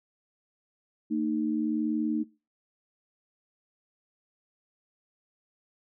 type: tone pair together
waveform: sine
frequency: 226.9 / 307.6 Hz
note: A#3 / D#4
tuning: -47 / -20 cents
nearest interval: perfect fourth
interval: 527 cents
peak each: -28 dBFS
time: 1.1-2.24 s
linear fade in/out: 20 ms
effects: noise-tail reverb RT60 0.3 s tail -21 dB re dry